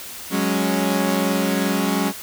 sawtooth chord, F# suspended second, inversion none, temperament equal, 185 / 207.7 / 277.2 Hz, F#3 / G#3 / C#4, 0 / 0 / 0 cents, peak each -19 dBFS, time 0.3-2.13 s, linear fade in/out 50 ms, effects white hiss -35 dBFS RMS until 2.22 s

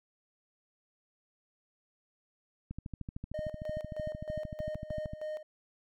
click train, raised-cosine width 5 ms, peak -27 dBFS, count 33, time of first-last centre 2.71-5.134 s, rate 13.2 Hz
triangle tone with tremolo, 615 Hz, D#5, 20 cents flat, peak -33 dBFS, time 3.34-5.43 s, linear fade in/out 5 ms, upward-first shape square, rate 3.2 Hz, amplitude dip 70%
effects none

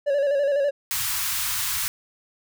triangle tone with vibrato, 565 Hz, C#5, 33 cents sharp, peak -17 dBFS, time 0.06-0.71 s, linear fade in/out 20 ms, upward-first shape square, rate 12 Hz, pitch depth 47 cents each way
white band-stop noise, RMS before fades -26 dBFS, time 0.91-1.88 s, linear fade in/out 0 ms, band 140 to 910 Hz, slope 48 dB/octave
effects none

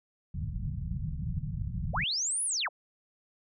white low-pass noise, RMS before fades -34 dBFS, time 0.34-2.04 s, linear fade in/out 5 ms, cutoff 170 Hz, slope 48 dB/octave
sine linear two-way sweep, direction up then down, 423.5 to 10548 to 423.5 Hz, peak -28 dBFS, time 1.93-2.69 s, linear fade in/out 20 ms, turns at 2.44 s
effects none

